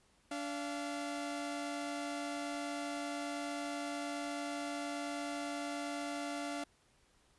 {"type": "tone pair together", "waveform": "sawtooth", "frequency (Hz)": [288.8, 687.6], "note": ["D4", "F5"], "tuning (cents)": [-29, -27], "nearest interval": "octave + minor third", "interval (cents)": 1502, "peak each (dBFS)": [-36, -38], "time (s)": [0.31, 6.64], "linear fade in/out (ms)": 5, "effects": ["pink hiss -70 dBFS RMS until 7.38 s", "resampled to 24000 Hz"]}